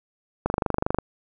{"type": "click train", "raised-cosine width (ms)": 1, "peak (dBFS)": -8, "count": 14, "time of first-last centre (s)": [0.46, 0.986], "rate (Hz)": 24.7, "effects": []}